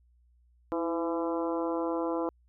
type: harmonic tone with a mistuned harmonic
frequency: 168.4 Hz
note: E3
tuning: 37 cents sharp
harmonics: 2 / 3 / 4 / 5 / 6 / 7 / 8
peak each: -31 / -33 / -38 / -40 / -38 / -44 / -46 dBFS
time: 0.72-2.29 s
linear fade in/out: 0 ms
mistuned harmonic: 2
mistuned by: -40 cents
effects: added 60 Hz sine -61 dBFS peak until 2.48 s